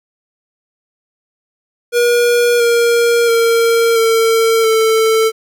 square tone with pitch steps, 479.2 / 470.2 / 461.3 / 452.6 / 444 Hz, A#4 / A#4 / A#4 / A4 / A4, +48 / +15 / -18 / +49 / +16 cents, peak -10 dBFS, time 1.92-5.32 s, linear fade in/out 50 ms, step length 680 ms, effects none

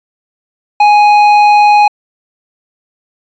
sine tone with hard clipping, 832 Hz, G#5, 3 cents sharp, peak -5 dBFS, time 0.8-1.88 s, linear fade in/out 5 ms, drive 8 dB, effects resampled to 16000 Hz

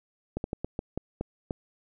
slowing click train, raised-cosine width 2 ms, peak -17 dBFS, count 8, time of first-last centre 0.37-1.508 s, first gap 71 ms, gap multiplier 1.27, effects none

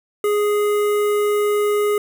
square tone with notch filter, 415.3 Hz, G#4, in tune, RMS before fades -18 dBFS, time 0.24-1.98 s, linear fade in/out 2 ms, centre 4700 Hz, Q 0.62, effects none

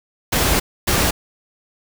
pink noise bursts at uneven times, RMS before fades -17 dBFS, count 2, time 0.32-0.6 / 0.87-1.11 s, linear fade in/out 10 ms, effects none

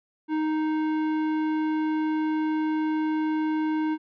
sine tone with tanh clipping, 311.1 Hz, D#4, in tune, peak -25 dBFS, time 0.28-3.98 s, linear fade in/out 50 ms, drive 14 dB, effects none

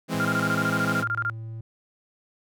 sawtooth chord, E augmented, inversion none, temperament equal, 164.81 / 207.7 / 261.6 Hz, E3 / G#3 / B#3, 0 / 0 / 0 cents, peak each -25 / -26 / -26 dBFS, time 0.08-1.05 s, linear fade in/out 50 ms
triangle tone, 112.4 Hz, A2, 37 cents sharp, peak -31 dBFS, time 0.14-1.61 s, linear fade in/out 5 ms
sine tone bursts, 1396.9 Hz, F6, in tune, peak -23 dBFS, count 15, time 0.2-1.298 s, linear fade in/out 0 ms, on 48 ms, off 27 ms
effects none

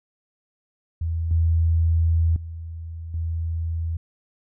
sine tone with level steps, 82.4 Hz, E2, in tune, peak -22 / -16 / -31 / -23 dBFS, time 1.01-3.97 s, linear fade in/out 5 ms, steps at 1.31 / 2.36 / 3.14 s, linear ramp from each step 2 ms, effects none

